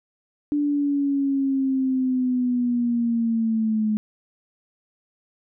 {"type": "linear sweep", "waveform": "sine", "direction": "down", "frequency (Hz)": [293.7, 212.8], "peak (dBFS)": -19, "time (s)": [0.52, 3.97], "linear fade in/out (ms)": 0, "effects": []}